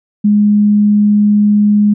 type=tone; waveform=sine; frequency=207.7 Hz; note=G#3; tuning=in tune; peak=-6 dBFS; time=0.24-1.94 s; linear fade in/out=10 ms; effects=none